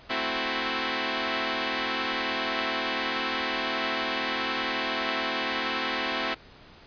5% pulse chord, F# half-diminished seventh, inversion first, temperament equal, 220 / 261.6 / 329.6 / 370 Hz, A3 / C4 / E4 / F#4, 0 / 0 / 0 / 0 cents, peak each -23 / -19 / -21 / -22 dBFS, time 0.09-6.35 s, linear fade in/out 20 ms, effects pink hiss -51 dBFS RMS until 6.86 s + resampled to 11025 Hz

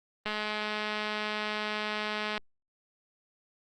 click train, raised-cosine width 0.3 ms, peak -17 dBFS, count 450, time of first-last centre 0.26-2.378 s, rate 212 Hz, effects Opus 24 kbps

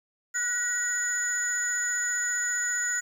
sine tone cluster, 1465 / 1915 / 6910 Hz, F#6 / A#6 / A8, -18 / +46 / -32 cents, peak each -30 / -31 / -27 dBFS, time 0.34-3.01 s, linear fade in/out 20 ms, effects tanh soft clip ceiling -19 dBFS + 9-bit

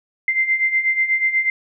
sine beating tone pair, 2079 / 2087.2 Hz, C7 / C7, -12 / -5 cents, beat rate 8.2 Hz, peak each -22 / -17 dBFS, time 0.28-1.5 s, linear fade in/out 2 ms, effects none

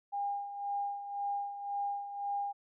sine tone with tremolo, 807 Hz, G#5, 50 cents flat, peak -31 dBFS, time 0.12-2.53 s, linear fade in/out 20 ms, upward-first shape sine, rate 1.9 Hz, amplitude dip 65%, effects none

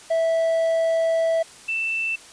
triangle / sine tone pair in turn, 656 / 2664 Hz, E5 / E7, -9 / +18 cents, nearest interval 2 octaves, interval 2427 cents, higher second, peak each -16 / -22 dBFS, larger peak first, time 0.1-1.43 / 1.68-2.16 s, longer first, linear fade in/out 10 ms, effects white hiss -45 dBFS RMS until 2.32 s + resampled to 22050 Hz

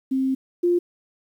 sine tone pair in turn, 264.6 / 350.2 Hz, C4 / F4, +20 / +5 cents, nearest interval perfect fourth, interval 485 cents, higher second, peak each -19 / -16 dBFS, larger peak second, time 0.11-0.35 / 0.63-0.79 s, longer first, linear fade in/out 10 ms, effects 9-bit

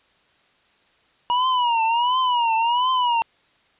square tone with vibrato, 960 Hz, B5, 49 cents flat, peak -18 dBFS, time 1.3-3.22 s, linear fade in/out 0 ms, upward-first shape triangle, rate 1.4 Hz, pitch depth 140 cents each way, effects white hiss -60 dBFS RMS until 3.79 s + resampled to 8000 Hz

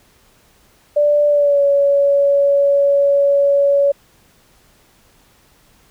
sine tone with pitch glide, 587.3 to 563.4 Hz, D5 to C#5, 0 to +28 cents, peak -10 dBFS, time 0.96-3.92 s, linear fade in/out 10 ms, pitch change -72 cents, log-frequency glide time 1.28-1.62 s, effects pink hiss -53 dBFS RMS until 5.9 s

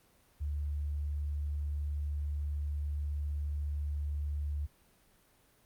sine tone, 73.2 Hz, D2, 5 cents flat, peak -32 dBFS, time 0.4-4.67 s, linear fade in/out 20 ms, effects pink hiss -66 dBFS RMS until 5.65 s + Opus 32 kbps

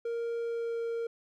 triangle tone with pitch glide, 466.2 to 463 Hz, A#4 to A#4, 0 to -12 cents, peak -29 dBFS, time 0.05-1.07 s, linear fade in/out 5 ms, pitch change -12 cents, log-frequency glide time 0.4-0.81 s, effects none

